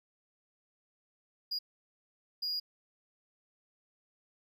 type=tone bursts at uneven times; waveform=triangle; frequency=4867 Hz; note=D#8; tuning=39 cents flat; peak=-31 dBFS; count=2; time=1.51-1.59 / 2.42-2.6 s; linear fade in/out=10 ms; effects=none